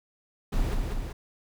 brown noise with echo, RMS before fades -26 dBFS, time 0.52-0.75 s, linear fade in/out 10 ms, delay 190 ms, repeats 2, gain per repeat -3 dB, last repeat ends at 1.13 s, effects none

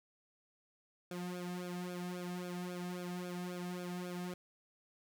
sawtooth tone with flanger, 178.5 Hz, F3, 38 cents sharp, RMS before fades -42 dBFS, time 1.11-4.34 s, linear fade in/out 2 ms, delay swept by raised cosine 1 to 2.1 ms, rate 3.7 Hz, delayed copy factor -1, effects none

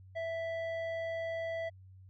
square tone with low-pass filter, 659.3 Hz, E5, in tune, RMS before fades -37 dBFS, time 0.15-1.7 s, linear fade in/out 20 ms, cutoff 2000 Hz, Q 1.2, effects added 94 Hz sine -52 dBFS peak until 2.09 s

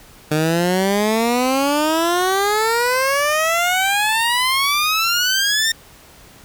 15% pulse exponential sweep, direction up, 150.8 to 1836 Hz, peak -9 dBFS, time 0.31-5.72 s, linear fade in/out 5 ms, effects pink hiss -45 dBFS RMS until 6.44 s

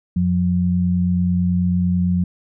sine tone pair together, 89.63 / 178.7 Hz, F2 / F3, +45 / +40 cents, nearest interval octave, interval 1195 cents, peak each -21 / -16 dBFS, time 0.16-2.24 s, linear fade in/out 5 ms, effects none

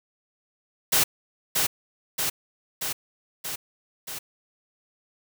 white noise with echo, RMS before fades -20 dBFS, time 0.92-1.04 s, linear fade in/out 10 ms, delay 630 ms, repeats 5, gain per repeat -3 dB, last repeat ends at 4.19 s, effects none

